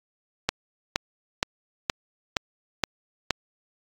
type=click train; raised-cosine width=0.2 ms; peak=-4 dBFS; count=7; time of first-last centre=0.49-3.307 s; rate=2.13 Hz; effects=AAC 64 kbps